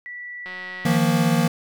sine tone with pitch glide, 1957 to 1942.4 Hz, B6 to B6, -16 to -29 cents, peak -32 dBFS, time 0.06-0.97 s, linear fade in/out 0 ms, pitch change -13 cents, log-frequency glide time 0.43-0.7 s
click train, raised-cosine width 0.3 ms, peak -23 dBFS, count 92, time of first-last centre 0.46-0.957 s, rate 183 Hz
square chord, Eb suspended second, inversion none, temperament equal with one note detuned, 158.01 / 174.61 / 233.1 Hz, Eb3 / F3 / Bb3, +27 / 0 / 0 cents, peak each -22 dBFS, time 0.85-1.48 s, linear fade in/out 5 ms
effects none

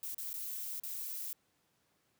violet noise with dropouts, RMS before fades -41 dBFS, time 0.03-1.33 s, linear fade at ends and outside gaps 1 ms, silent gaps 0.146-0.181 / 0.331-0.34 / 0.799-0.835 s, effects pink hiss -75 dBFS RMS until 2.19 s + high-pass 100 Hz 12 dB/octave

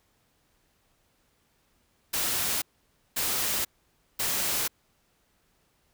white noise bursts, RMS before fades -28 dBFS, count 3, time 2.13-4.68 s, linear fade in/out 10 ms, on 490 ms, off 540 ms, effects pink hiss -69 dBFS RMS until 5.93 s

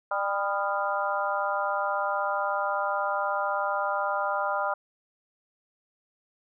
harmonic tone with a mistuned harmonic, 199.1 Hz, G3, 27 cents sharp, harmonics 3 / 4 / 5 / 6 / 7, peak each -31 / -31 / -32 / -32 / -32 dBFS, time 0.11-4.74 s, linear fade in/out 5 ms, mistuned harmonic 6, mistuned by +52 cents, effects none

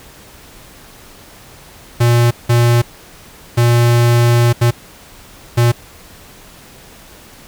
square tone bursts at uneven times, 119.1 Hz, A#2, 38 cents sharp, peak -9 dBFS, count 5, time 2-2.31 / 2.49-2.82 / 3.57-4.53 / 4.61-4.71 / 5.57-5.72 s, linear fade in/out 10 ms, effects pink hiss -40 dBFS RMS until 7.47 s

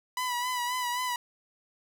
sawtooth tone with vibrato, 987.8 Hz, B5, in tune, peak -25 dBFS, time 0.17-1.16 s, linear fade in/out 2 ms, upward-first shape sine, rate 3.8 Hz, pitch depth 42 cents each way, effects none

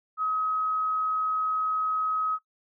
sine tone, 1271 Hz, D#6, 36 cents sharp, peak -24 dBFS, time 0.17-2.39 s, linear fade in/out 50 ms, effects noise-tail reverb RT60 0.1 s tail -19 dB re dry

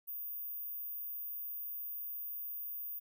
sine tone, 14917 Hz, A#9, in tune, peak -39 dBFS, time 0.07-3 s, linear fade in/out 20 ms, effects none

